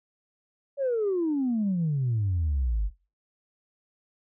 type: exponential sweep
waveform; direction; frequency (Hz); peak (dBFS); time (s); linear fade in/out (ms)
sine; down; 573 to 46.25; -22; 0.77-2.91; 50
effects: noise-tail reverb RT60 0.3 s tail -21 dB re dry + tanh soft clip ceiling -20 dBFS